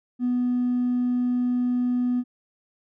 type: tone with hard clipping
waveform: sine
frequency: 246.9 Hz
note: B3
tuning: in tune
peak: -21 dBFS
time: 0.19-2.24 s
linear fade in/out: 50 ms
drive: 1 dB
effects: none